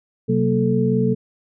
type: tone cluster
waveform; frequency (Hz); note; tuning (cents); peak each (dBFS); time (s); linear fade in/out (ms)
sine; 130.5 / 188.5 / 233.7 / 436.6; C3 / F#3 / A#3 / A4; -4 / +32 / +5 / -13; -21; 0.28-1.15; 20
effects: none